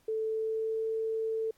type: tone with pitch glide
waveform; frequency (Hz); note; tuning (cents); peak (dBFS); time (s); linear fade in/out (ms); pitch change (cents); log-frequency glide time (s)
sine; 440 to 444.6; A4 to A4; 0 to +18; -29; 0.08-1.51; 5; +18; 0.25-0.86
effects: pink hiss -68 dBFS RMS until 1.57 s + AAC 64 kbps